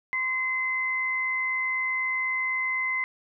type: tone pair together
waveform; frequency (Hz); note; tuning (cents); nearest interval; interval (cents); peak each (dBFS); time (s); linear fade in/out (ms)
sine; 1041 / 2056; C6 / C7; -9 / -31; octave; 1178; -34 / -25; 0.13-3.04; 0
effects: none